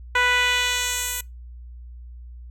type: tone with band-pass filter sweep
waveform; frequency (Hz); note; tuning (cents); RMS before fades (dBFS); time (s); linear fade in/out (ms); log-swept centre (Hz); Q
10% pulse; 493.9; B4; 0; -22; 0.15-1.21; 5; 1500 to 12000; 0.98
effects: noise-tail reverb RT60 0.2 s tail -24 dB re dry + added 60 Hz sine -37 dBFS peak until 2.5 s